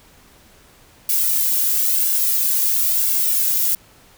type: noise with flanger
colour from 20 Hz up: violet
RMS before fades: -18 dBFS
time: 1.09-3.75 s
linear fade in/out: 2 ms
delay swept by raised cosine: 1.6 to 2.26 ms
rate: 1 Hz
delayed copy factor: -0.85
effects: pink hiss -50 dBFS RMS until 4.17 s